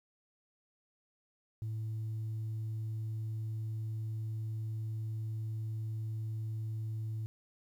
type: tone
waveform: sine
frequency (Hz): 110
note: A2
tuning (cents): 0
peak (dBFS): -33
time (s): 1.62-7.26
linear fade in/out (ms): 0
effects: tanh soft clip ceiling -33 dBFS + 11-bit